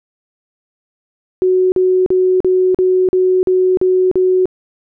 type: tone bursts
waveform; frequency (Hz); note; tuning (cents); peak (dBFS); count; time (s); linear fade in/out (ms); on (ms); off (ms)
sine; 370; F#4; 0; -9; 9; 1.42-4.456; 0; 300; 42
effects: none